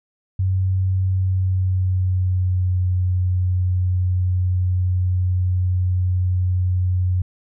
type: tone with pitch glide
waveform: sine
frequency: 94 to 91.17 Hz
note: F#2 to F#2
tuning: +28 to -25 cents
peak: -16 dBFS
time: 0.39-7.22 s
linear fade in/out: 5 ms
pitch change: -53 cents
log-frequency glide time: 1.1-2.81 s
effects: none